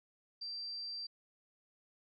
sine tone, 4700 Hz, D8, 1 cent sharp, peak -40 dBFS, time 0.41-1.07 s, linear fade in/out 10 ms, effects none

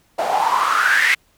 white noise with band-pass filter sweep, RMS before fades -17 dBFS, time 0.18-1.15 s, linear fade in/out 10 ms, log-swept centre 640 to 2100 Hz, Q 9.8, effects pink hiss -59 dBFS RMS until 1.37 s

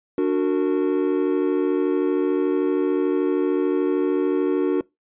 triangle chord, D augmented, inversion none, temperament just, 293.7 / 367.1 / 458.9 Hz, D4 / F#4 / A#4, 0 / -14 / -27 cents, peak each -20 / -19 / -23 dBFS, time 0.18-4.81 s, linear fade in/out 2 ms, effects noise-tail reverb RT60 0.2 s tail -23 dB re dry + resampled to 8000 Hz

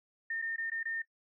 sine tone with dropouts, 1819 Hz, A#6, 43 cents flat, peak -33 dBFS, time 0.3-1.02 s, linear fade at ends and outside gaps 5 ms, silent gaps 0.418-0.422 / 0.562-0.58 / 0.701-0.716 / 0.831-0.854 s, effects noise-tail reverb RT60 0.1 s tail -19 dB re dry

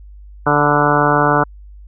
harmonic tone with a mistuned harmonic, 146.83 Hz, D3, in tune, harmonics 1 / 2 / 3 / 4 / 5 / 6 / 7 / 8 / 9 / 10, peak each -20 / -20 / -20 / -20 / -20 / -20 / -20 / -20 / -20 / -20 dBFS, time 0.46-1.44 s, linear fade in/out 10 ms, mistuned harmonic 7, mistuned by -34 cents, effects added 50 Hz sine -35 dBFS peak until 1.87 s

